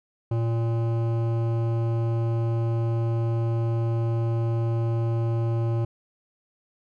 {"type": "tone with hard clipping", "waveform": "triangle", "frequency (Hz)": 115.3, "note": "A#2", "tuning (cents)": -19, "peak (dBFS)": -24, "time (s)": [0.31, 5.85], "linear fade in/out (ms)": 5, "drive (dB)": 18, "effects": []}